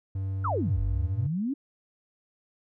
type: tone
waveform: triangle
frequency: 96.4 Hz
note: G2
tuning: 28 cents flat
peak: -26 dBFS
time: 0.15-1.27 s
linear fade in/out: 5 ms
type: exponential two-way sweep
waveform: sine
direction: down then up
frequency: 1466 to 42.83 to 293.4 Hz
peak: -26 dBFS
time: 0.44-1.54 s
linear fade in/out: 10 ms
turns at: 0.82 s
effects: none